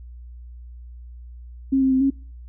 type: tone with pitch steps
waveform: sine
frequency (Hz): 268.7 / 264.7 / 261.4 / 272.9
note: C4 / C4 / C4 / C#4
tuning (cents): +46 / +20 / -1 / -27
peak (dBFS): -15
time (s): 1.72-2.104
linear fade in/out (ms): 10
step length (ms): 96
effects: noise-tail reverb RT60 0.4 s tail -24 dB re dry + added 60 Hz sine -37 dBFS peak until 2.48 s